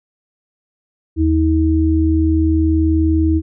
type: tone pair together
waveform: sine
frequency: 79.8 / 319.2 Hz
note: D#2 / D#4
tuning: +44 / +44 cents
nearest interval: 2 octaves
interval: 2400 cents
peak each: -14 dBFS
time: 1.16-3.42 s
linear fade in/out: 50 ms
effects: none